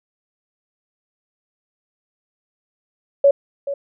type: tone with echo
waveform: sine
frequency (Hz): 561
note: C#5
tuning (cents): +21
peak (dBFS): -8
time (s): 3.24-3.31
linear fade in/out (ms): 5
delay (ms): 430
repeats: 1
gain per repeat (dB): -13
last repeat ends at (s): 3.74
effects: none